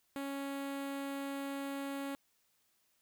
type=tone with notch filter; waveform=sawtooth; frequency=277.2 Hz; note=C#4; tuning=in tune; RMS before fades=-40 dBFS; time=0.16-2.15 s; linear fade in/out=0 ms; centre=5500 Hz; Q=1.5; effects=white hiss -75 dBFS RMS until 3.01 s